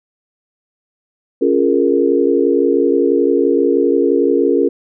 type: chord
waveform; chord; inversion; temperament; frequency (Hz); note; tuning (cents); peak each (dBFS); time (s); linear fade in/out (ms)
sine; Bb minor seventh; first; equal; 277.2 / 349.2 / 415.3 / 466.2; Db4 / F4 / Ab4 / Bb4; 0 / 0 / 0 / 0; -16; 1.41-4.69; 10
effects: none